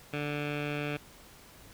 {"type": "tone with low-pass filter", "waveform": "15% pulse", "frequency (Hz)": 146.83, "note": "D3", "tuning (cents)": 0, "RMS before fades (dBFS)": -34, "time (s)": [0.13, 0.97], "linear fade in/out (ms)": 5, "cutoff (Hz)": 2700, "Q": 3.3, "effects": ["pink hiss -54 dBFS RMS until 1.73 s"]}